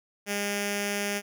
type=tone with notch filter; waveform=5% pulse; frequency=203.3 Hz; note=G#3; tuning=37 cents flat; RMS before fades=-30 dBFS; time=0.26-1.22 s; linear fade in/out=50 ms; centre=1100 Hz; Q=1; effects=none